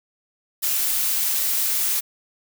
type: noise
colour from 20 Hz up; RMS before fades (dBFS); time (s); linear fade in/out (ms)
blue; -22; 0.62-2.01; 20
effects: none